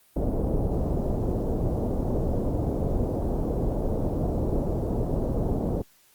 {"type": "low-pass noise", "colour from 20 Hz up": "pink", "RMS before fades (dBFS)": -26, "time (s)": [0.16, 5.82], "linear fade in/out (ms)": 5, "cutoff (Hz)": 640, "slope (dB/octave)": 24, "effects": ["white hiss -60 dBFS RMS until 6.14 s", "Opus 32 kbps"]}